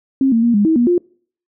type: tone with pitch steps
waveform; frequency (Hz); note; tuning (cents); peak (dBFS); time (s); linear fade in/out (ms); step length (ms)
sine; 268.2 / 228.6 / 236 / 205.1 / 321.1 / 240 / 352.2; C4 / A#3 / A#3 / G#3 / E4 / B3 / F4; +43 / -34 / +22 / -21 / -45 / -49 / +15; -10; 0.21-0.98; 2; 110
effects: noise-tail reverb RT60 0.5 s tail -25 dB re dry